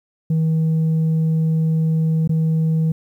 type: tone with dropouts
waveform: sine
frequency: 160 Hz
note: D#3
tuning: 49 cents sharp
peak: -12 dBFS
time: 0.3-2.92 s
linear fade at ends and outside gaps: 5 ms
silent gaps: 2.276-2.293 s
effects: tanh soft clip ceiling -14 dBFS + 9-bit